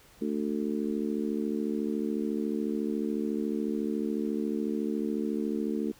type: harmonic tone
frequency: 74 Hz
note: D2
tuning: 14 cents sharp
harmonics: 3 / 4 / 5 / 6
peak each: -31 / -33 / -35 / -37 dBFS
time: 0.21-5.92 s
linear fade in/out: 10 ms
effects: pink hiss -57 dBFS RMS until 5.99 s